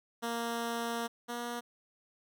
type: tone pair in turn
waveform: 10% pulse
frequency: 233.1 / 239.1 Hz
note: A#3 / A#3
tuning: 0 / +44 cents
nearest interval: unison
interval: 44 cents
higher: second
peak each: -25 / -28 dBFS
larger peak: first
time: 0.22-1.08 / 1.28-1.61 s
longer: first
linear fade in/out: 20 ms
effects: none